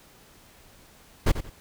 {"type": "noise with echo", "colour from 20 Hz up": "brown", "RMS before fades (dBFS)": -17, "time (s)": [1.26, 1.32], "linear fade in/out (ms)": 10, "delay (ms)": 90, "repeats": 2, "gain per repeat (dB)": -11, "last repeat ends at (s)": 1.5, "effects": ["pink hiss -54 dBFS RMS until 1.6 s"]}